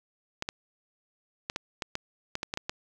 clicks, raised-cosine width 0.2 ms, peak -14 dBFS, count 11, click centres 0.424 / 0.489 / 1.499 / 1.561 / 1.822 / 1.954 / 2.354 / 2.431 / 2.539 / 2.574 / 2.695 s, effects none

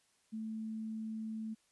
sine tone, 220 Hz, A3, in tune, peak -38 dBFS, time 0.32-1.55 s, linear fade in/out 20 ms, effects white hiss -73 dBFS RMS until 1.71 s + resampled to 24000 Hz

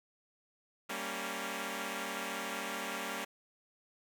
5% pulse chord, G diminished, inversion none, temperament equal with one note detuned, 196 / 231.9 / 277.2 Hz, G3 / Bb3 / Db4, 0 / -9 / 0 cents, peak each -30 dBFS, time 0.89-3.25 s, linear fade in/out 10 ms, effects none

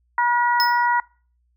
harmonic tone, 481.2 Hz, B4, 45 cents flat, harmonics 2 / 3 / 4, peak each -17 / -24 / -25 dBFS, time 0.18-1 s, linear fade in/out 2 ms
square tone with exponential decay, 5170 Hz, E8, 34 cents flat, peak -17 dBFS, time 0.6-0.86 s, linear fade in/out 0 ms, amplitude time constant 56 ms
effects noise-tail reverb RT60 0.4 s tail -24 dB re dry + added 60 Hz sine -62 dBFS peak until 1.56 s

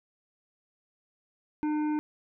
harmonic tone, 302.5 Hz, D#4, 49 cents flat, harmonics 1 / 3 / 5 / 7 / 8, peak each -26 / -37 / -47 / -52 / -53 dBFS, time 1.63-1.99 s, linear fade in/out 0 ms, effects none

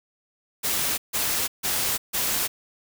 white noise bursts, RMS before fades -25 dBFS, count 4, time 0.63-2.48 s, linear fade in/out 20 ms, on 350 ms, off 150 ms, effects none

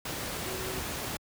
sine tone in noise, 375.8 Hz, F#4, 27 cents sharp, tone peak -40 dBFS, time 0.46-0.8 s, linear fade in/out 5 ms, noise pink, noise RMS -35 dBFS, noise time 0.05-1.17 s, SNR -8 dB, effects high-pass 60 Hz 12 dB/octave

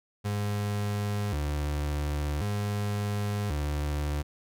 35% pulse tone with vibrato, 87 Hz, F2, 6 cents flat, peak -26 dBFS, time 0.24-4.23 s, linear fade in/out 20 ms, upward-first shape square, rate 0.46 Hz, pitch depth 290 cents each way, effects none

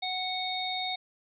harmonic tone with a mistuned harmonic, 740 Hz, F#5, in tune, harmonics 1 / 3 / 5 / 6, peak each -34 / -38 / -34 / -40 dBFS, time 0.02-0.96 s, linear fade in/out 10 ms, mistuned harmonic 6, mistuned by -49 cents, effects none

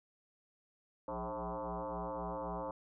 sine tone with frequency modulation, 178.9 Hz, F3, 42 cents sharp, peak -37 dBFS, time 1.08-2.71 s, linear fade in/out 2 ms, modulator 118 Hz, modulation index 7.9, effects none

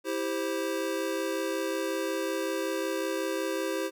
square chord, C major, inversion first, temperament just, 327 / 392.4 / 523.3 Hz, E4 / G4 / C5, -14 / +2 / 0 cents, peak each -34 dBFS, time 0.04-3.91 s, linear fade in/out 50 ms, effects none

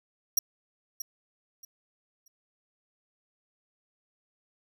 sawtooth tone with echo, 5690 Hz, F8, 31 cents sharp, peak -18 dBFS, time 0.37-0.39 s, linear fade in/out 5 ms, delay 630 ms, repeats 3, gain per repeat -12 dB, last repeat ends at 2.28 s, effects none

